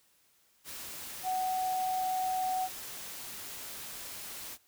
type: tone in noise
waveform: sine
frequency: 746 Hz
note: F#5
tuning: 14 cents sharp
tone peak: -29 dBFS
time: 1.23-2.69 s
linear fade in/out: 50 ms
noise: white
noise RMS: -43 dBFS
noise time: 0.64-4.58 s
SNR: +11 dB
effects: white hiss -68 dBFS RMS until 4.67 s